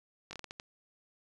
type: slowing click train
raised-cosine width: 0.2 ms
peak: -25 dBFS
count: 7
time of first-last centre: 0.31-0.599 s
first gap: 20 ms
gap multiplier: 1.35
effects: resampled to 24000 Hz